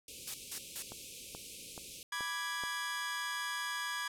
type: band-stop noise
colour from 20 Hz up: white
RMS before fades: -46 dBFS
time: 0.08-2.03 s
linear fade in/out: 2 ms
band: 570 to 2300 Hz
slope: 96 dB/octave
type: noise bursts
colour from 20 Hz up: blue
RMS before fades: -37 dBFS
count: 3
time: 0.27-0.826 s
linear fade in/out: 5 ms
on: 72 ms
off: 170 ms
type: click train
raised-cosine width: 1 ms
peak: -31 dBFS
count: 5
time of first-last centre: 0.92-2.637 s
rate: 2.33 Hz
type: chord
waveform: sawtooth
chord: G# diminished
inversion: first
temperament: equal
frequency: 987.8 / 1174.7 / 1661.2 Hz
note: B5 / D6 / G#6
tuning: 0 / 0 / 0 cents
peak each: -39 / -39 / -34 dBFS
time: 2.12-4.08 s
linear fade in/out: 5 ms
effects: low-pass 11000 Hz 12 dB/octave